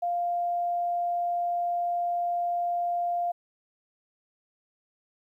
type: tone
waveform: sine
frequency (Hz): 698.5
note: F5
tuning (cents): 0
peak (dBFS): -25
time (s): 0.02-3.32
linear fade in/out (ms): 10
effects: 11-bit